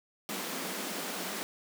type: high-pass noise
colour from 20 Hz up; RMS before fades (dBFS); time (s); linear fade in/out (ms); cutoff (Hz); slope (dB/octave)
pink; -37; 0.29-1.43; 0; 170; 96
effects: none